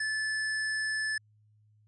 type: tone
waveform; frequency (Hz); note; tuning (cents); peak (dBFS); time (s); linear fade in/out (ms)
square; 1740; A6; -20; -30; 0-1.18; 5
effects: added 106 Hz sine -61 dBFS peak until 1.87 s + resampled to 22050 Hz